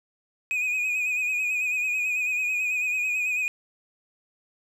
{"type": "tone with vibrato", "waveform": "triangle", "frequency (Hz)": 2489, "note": "D#7", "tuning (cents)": 0, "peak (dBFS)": -22, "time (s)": [0.51, 3.48], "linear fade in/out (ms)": 0, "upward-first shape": "sine", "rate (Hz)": 9.1, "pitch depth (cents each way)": 44, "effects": []}